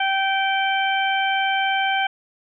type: harmonic tone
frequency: 777 Hz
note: G5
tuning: 16 cents flat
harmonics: 1 / 2 / 3 / 4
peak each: -21 / -24 / -26 / -27 dBFS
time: 0-2.07 s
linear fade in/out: 5 ms
effects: none